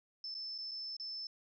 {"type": "tone with dropouts", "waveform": "sine", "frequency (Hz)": 5274, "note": "E8", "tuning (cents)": 0, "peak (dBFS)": -40, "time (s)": [0.24, 1.27], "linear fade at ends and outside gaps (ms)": 2, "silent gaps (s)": [[0.343, 0.349], [0.58, 0.585], [0.712, 0.715], [0.967, 0.998]], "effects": []}